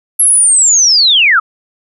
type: linear sweep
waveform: sine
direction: down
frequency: 11330 to 1199 Hz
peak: -5 dBFS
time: 0.19-1.4 s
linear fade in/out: 10 ms
effects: none